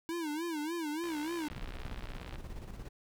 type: tone with vibrato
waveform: square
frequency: 319 Hz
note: D#4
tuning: 43 cents sharp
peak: -35 dBFS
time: 0.09-1.48 s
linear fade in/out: 0 ms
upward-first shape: sine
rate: 3.4 Hz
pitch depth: 140 cents each way
type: click train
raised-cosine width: 0.3 ms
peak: -31 dBFS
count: 84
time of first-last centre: 1.04-2.357 s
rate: 63 Hz
type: noise with tremolo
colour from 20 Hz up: brown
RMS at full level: -41 dBFS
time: 1.5-2.89 s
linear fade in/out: 10 ms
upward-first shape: square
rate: 17 Hz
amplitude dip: 50%
effects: none